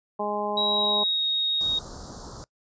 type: harmonic tone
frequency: 207.7 Hz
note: G#3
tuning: in tune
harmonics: 1 / 2 / 3 / 4 / 5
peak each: -35 / -32 / -31 / -30 / -33 dBFS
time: 0.19-1.04 s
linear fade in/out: 10 ms
type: tone with pitch glide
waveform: sine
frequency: 3846 to 3749 Hz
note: B7 to A#7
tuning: -47 to +9 cents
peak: -22 dBFS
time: 0.57-1.79 s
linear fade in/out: 5 ms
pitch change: -44 cents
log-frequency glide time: 0.7-1.24 s
type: band-stop noise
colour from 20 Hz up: pink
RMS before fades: -40 dBFS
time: 1.61-2.44 s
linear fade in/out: 0 ms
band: 1400 to 4200 Hz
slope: 48 dB/octave
effects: noise-tail reverb RT60 0.1 s tail -22 dB re dry + resampled to 16000 Hz